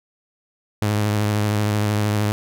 sawtooth tone with vibrato, 105 Hz, G#2, 19 cents sharp, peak -14 dBFS, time 0.82-2.32 s, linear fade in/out 0 ms, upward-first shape sine, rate 13 Hz, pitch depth 30 cents each way, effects none

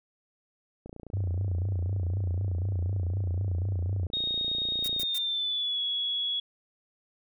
click train, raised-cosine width 2 ms, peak -29 dBFS, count 122, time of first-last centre 0.86-5.032 s, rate 29 Hz
sine tone with vibrato, 92.5 Hz, F#2, in tune, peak -26 dBFS, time 1.13-4.07 s, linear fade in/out 10 ms, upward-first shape sine, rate 4 Hz, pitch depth 110 cents each way
sine tone with pitch glide, 3729 to 3361 Hz, A#7 to G#7, 0 to +20 cents, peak -27 dBFS, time 4.13-6.4 s, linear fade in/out 5 ms, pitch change -180 cents, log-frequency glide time 4.92-5.81 s
blue noise bursts, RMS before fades -37 dBFS, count 3, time 4.84-5.183 s, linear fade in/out 5 ms, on 41 ms, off 110 ms
effects none

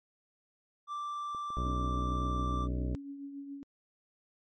triangle tone, 1174.7 Hz, D6, in tune, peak -33 dBFS, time 0.87-2.68 s, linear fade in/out 50 ms
clicks, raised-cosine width 2 ms, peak -37 dBFS, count 3, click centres 1.348 / 1.504 / 1.952 s
harmonic tone, 61.74 Hz, B1, in tune, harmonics 1 / 2 / 3 / 4 / 5 / 6 / 7 / 9 / 10, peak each -32 / -38 / -42 / -44 / -46 / -48 / -49 / -51 / -52 dBFS, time 1.57-2.95 s, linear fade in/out 0 ms
sine tone with tremolo, 280 Hz, C#4, 18 cents sharp, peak -38 dBFS, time 1.66-3.63 s, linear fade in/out 0 ms, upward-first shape triangle, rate 7.1 Hz, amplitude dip 50%
effects MP3 32 kbps

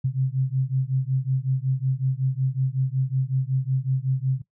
sine beating tone pair, 129.3 / 134.7 Hz, C3 / C#3, -20 / -49 cents, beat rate 5.4 Hz, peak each -24 dBFS, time 0.04-4.42 s, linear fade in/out 10 ms, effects noise-tail reverb RT60 0.1 s tail -18 dB re dry

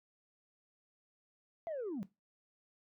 sine linear sweep, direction down, 686 to 173.7 Hz, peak -35 dBFS, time 1.67-2.03 s, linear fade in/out 0 ms, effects noise-tail reverb RT60 0.2 s tail -17 dB re dry + tanh soft clip ceiling -35 dBFS

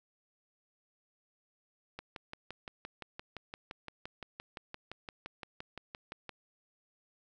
click train, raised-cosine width 0.3 ms, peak -26 dBFS, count 26, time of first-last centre 1.99-6.293 s, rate 5.81 Hz, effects none

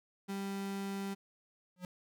35% pulse tone, 196.8 Hz, G3, 7 cents sharp, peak -35 dBFS, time 0.28-1.15 s, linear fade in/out 20 ms
square tone with exponential growth, 180.9 Hz, F#3, 39 cents flat, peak -38 dBFS, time 1.76-1.85 s, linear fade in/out 2 ms, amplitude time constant 19 ms
effects none

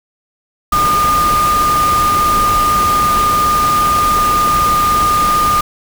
sine tone in noise, 1215 Hz, D#6, 42 cents flat, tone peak -10 dBFS, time 0.72-5.61 s, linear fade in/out 5 ms, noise pink, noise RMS -20 dBFS, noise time 0.72-5.61 s, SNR +7 dB, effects none

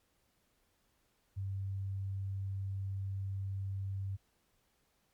sine tone, 97.3 Hz, G2, 12 cents flat, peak -35 dBFS, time 1.36-4.17 s, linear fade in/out 20 ms, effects pink hiss -75 dBFS RMS until 5.13 s + MP3 96 kbps

